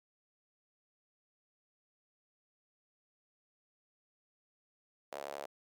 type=tone with high-pass filter; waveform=sawtooth; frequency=70.6 Hz; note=C#2; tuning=32 cents sharp; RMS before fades=-44 dBFS; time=5.12-5.46 s; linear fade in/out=5 ms; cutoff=600 Hz; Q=3; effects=none